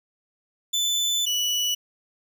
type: tone pair in turn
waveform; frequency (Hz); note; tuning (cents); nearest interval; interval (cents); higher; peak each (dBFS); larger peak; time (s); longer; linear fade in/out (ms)
30% pulse; 3509 / 2951; A7 / F#7; -5 / -5; minor third; 300; first; -19; neither; 0.73-1.26 / 1.26-1.75; first; 10
effects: none